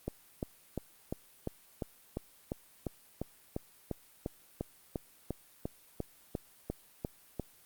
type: click train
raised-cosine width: 2 ms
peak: -21 dBFS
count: 22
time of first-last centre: 0.08-7.397 s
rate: 2.87 Hz
effects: white hiss -61 dBFS RMS until 7.65 s + Opus 32 kbps